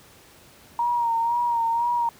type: tone with vibrato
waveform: sine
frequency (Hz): 938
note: A#5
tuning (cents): +11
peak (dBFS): -20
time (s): 0.79-2.09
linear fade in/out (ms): 2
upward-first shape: sine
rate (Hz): 2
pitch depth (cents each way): 43
effects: pink hiss -51 dBFS RMS until 2.19 s + high-pass 60 Hz 12 dB/octave